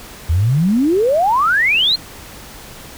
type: exponential sweep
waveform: sine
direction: up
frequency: 75.4 to 4300 Hz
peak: -11 dBFS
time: 0.29-1.96 s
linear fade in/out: 10 ms
effects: pink hiss -36 dBFS RMS until 2.97 s